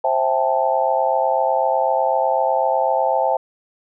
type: chord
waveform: sine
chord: A minor seventh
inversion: first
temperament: just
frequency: 528 / 660 / 792 / 880 Hz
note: C5 / E5 / G5 / A5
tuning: +16 / +2 / +18 / 0 cents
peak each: -21 dBFS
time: 0.04-3.37 s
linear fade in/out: 5 ms
effects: none